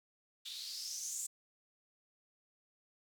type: noise with band-pass filter sweep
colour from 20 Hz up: blue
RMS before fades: -43 dBFS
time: 0.45-1.27 s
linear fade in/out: 10 ms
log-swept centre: 3600 to 7700 Hz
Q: 5.9
effects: none